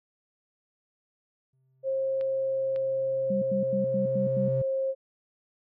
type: tone with exponential growth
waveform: triangle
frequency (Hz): 131.3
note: C3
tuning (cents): +6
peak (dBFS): -25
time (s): 1.53-4.62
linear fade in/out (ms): 5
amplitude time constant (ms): 670
type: tone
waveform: sine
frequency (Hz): 534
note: C5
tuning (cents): +35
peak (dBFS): -25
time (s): 1.83-4.95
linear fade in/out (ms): 50
type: clicks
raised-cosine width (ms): 0.3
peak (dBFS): -30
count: 2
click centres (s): 2.211 / 2.761
type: tone bursts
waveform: sine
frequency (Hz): 196.4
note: G3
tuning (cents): +4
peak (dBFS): -27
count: 6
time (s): 3.3-4.485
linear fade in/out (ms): 5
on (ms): 120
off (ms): 93
effects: none